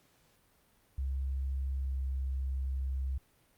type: tone with pitch glide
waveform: sine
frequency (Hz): 67 to 66.31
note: C2 to C2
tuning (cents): +42 to +24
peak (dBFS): -31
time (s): 0.98-3.18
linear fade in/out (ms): 5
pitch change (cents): -18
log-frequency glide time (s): 1.78-1.94
effects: pink hiss -68 dBFS RMS until 3.57 s + Opus 48 kbps